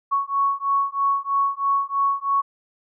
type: beating tone pair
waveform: sine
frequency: 1108.7 / 1111.8 Hz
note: C#6 / C#6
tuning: 0 / +5 cents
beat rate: 3.1 Hz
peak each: -22 dBFS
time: 0.11-2.42 s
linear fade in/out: 20 ms
effects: none